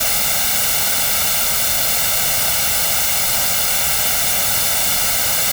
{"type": "noise with comb filter", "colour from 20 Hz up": "white", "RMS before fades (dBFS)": -17, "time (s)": [0, 5.52], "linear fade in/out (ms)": 10, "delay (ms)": 1.4, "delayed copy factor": 0.75, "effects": []}